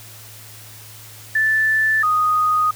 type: tone pair in turn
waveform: sine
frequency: 1757 / 1242.4 Hz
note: A6 / D#6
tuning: -3 / -3 cents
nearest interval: tritone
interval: 600 cents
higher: first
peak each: -14 dBFS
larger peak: neither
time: 1.35-2.03 / 2.03-2.71 s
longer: neither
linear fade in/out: 5 ms
effects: added 108 Hz sine -43 dBFS peak until 2.75 s + white hiss -41 dBFS RMS until 2.75 s